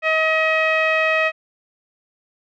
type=tone with low-pass filter; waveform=sawtooth; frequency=635 Hz; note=D#5; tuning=35 cents sharp; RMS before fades=-18 dBFS; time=0.02-1.32 s; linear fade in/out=50 ms; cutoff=2300 Hz; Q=8; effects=none